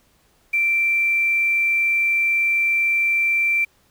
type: tone with quantisation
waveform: sine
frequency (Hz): 2349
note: D7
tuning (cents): 0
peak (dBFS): -16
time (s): 0.53-3.65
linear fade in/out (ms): 10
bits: 7
effects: pink hiss -60 dBFS RMS until 3.9 s